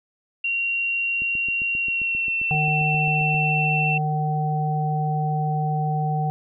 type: tone with pitch glide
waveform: sine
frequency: 2753 to 2693 Hz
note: F7 to E7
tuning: -25 to +36 cents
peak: -21 dBFS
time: 0.44-3.98 s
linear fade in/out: 5 ms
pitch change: -39 cents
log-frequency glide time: 1.78-2.42 s
type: click train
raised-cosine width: 3 ms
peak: -27 dBFS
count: 17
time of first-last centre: 1.22-3.345 s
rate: 7.53 Hz
type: harmonic tone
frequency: 152.1 Hz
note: D#3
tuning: 39 cents flat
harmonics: 1 / 3 / 5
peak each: -22 / -35 / -25 dBFS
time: 2.51-6.3 s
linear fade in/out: 0 ms
effects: none